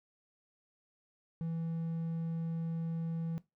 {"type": "tone", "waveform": "triangle", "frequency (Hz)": 164.81, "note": "E3", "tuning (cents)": 0, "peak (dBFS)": -32, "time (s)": [1.41, 3.38], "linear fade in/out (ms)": 0, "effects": ["noise-tail reverb RT60 0.2 s tail -18 dB re dry"]}